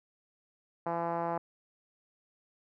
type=tone with low-pass filter; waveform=5% pulse; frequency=169.1 Hz; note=E3; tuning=44 cents sharp; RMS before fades=-33 dBFS; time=0.86-1.38 s; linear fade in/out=5 ms; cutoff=840 Hz; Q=2.2; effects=none